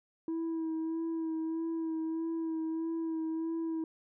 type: tone with vibrato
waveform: sine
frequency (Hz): 324.8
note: E4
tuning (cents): -26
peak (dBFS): -29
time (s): 0.28-3.84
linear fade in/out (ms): 2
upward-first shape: sine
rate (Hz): 1.6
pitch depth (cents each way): 24
effects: tanh soft clip ceiling -31 dBFS